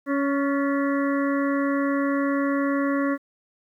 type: harmonic tone with a mistuned harmonic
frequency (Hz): 279.1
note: C#4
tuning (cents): +12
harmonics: 1 / 2 / 4 / 5 / 6 / 7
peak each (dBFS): -22 / -28 / -31 / -35 / -35 / -36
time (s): 0.06-3.18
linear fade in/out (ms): 50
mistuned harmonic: 6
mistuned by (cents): +56
effects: 10-bit